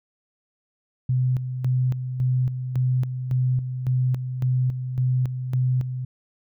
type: tone with tremolo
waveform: sine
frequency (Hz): 127.4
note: C3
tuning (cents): -46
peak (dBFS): -18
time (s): 1.09-6.05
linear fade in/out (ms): 5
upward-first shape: square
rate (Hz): 1.8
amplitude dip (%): 60
effects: none